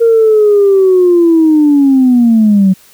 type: linear sweep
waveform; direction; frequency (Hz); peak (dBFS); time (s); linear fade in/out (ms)
sine; down; 466.2 to 185; -3; 0-2.74; 20
effects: tanh soft clip ceiling 0 dBFS + white hiss -43 dBFS RMS until 2.93 s